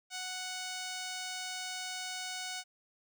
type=tone with notch filter; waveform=5% pulse; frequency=740 Hz; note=F#5; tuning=in tune; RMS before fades=-40 dBFS; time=0.1-2.64 s; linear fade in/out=50 ms; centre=12000 Hz; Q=0.92; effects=none